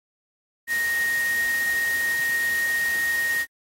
sine tone in noise, 1864.7 Hz, A#6, in tune, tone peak -21 dBFS, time 0.67-3.46 s, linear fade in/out 50 ms, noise white, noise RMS -34 dBFS, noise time 0.67-3.46 s, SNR +10 dB, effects AAC 48 kbps

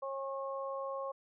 harmonic tone, 271.8 Hz, C#4, 34 cents flat, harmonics 2 / 3 / 4, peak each -38 / -48 / -41 dBFS, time 0.02-1.12 s, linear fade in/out 10 ms, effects none

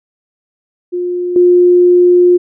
sine tone with level steps, 355.7 Hz, F4, 32 cents sharp, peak -14 / -4 dBFS, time 0.92-2.38 s, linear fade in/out 20 ms, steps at 1.36 s, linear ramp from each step 2 ms, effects none

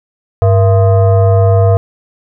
sine tone with frequency modulation, 100 Hz, G2, 35 cents sharp, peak -5 dBFS, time 0.42-1.77 s, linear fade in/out 0 ms, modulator 573 Hz, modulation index 0.79, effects none

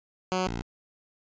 10% pulse tone pair in turn, 185 / 57.95 Hz, F#3 / A#1, 0 / -10 cents, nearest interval octave + minor sixth, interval 2010 cents, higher first, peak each -17 / -23 dBFS, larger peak first, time 0.32-0.47 / 0.47-0.62 s, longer neither, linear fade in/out 0 ms, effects resampled to 16000 Hz

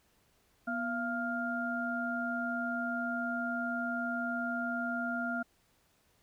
sine tone cluster, 242.3 / 684 / 1403 Hz, B3 / F5 / F6, -33 / -36 / +8 cents, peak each -36 / -38 / -35 dBFS, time 0.67-5.43 s, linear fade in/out 10 ms, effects pink hiss -70 dBFS RMS until 6.22 s

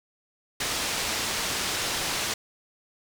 white low-pass noise, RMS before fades -29 dBFS, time 0.6-2.34 s, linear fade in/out 5 ms, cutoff 6200 Hz, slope 12 dB/octave, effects none

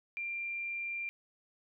sine tone, 2378 Hz, D7, 21 cents sharp, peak -35 dBFS, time 0.17-1.09 s, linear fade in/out 0 ms, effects none

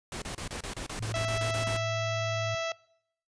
pink noise bursts, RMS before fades -37 dBFS, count 13, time 0.12-1.768 s, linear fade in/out 2 ms, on 100 ms, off 29 ms
sine tone with pitch glide, 110 to 108.86 Hz, A2 to A2, 0 to -18 cents, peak -32 dBFS, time 1-2.55 s, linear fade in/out 5 ms, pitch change -18 cents, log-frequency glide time 1.98-2.41 s
harmonic tone, 659.3 Hz, E5, in tune, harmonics 1 / 2 / 3 / 4 / 5 / 6 / 7 / 8 / 9 / 10, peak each -31 / -38 / -40 / -40 / -42 / -46 / -49 / -48 / -47 / -51 dBFS, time 1.14-2.72 s, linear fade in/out 2 ms
effects noise-tail reverb RT60 0.7 s tail -23 dB re dry + resampled to 22050 Hz

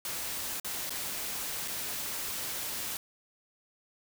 white noise with dropouts, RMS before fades -36 dBFS, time 0.05-2.97 s, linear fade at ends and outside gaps 1 ms, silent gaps 0.599-0.646 / 0.895-0.905 / 1.677-1.681 s, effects none

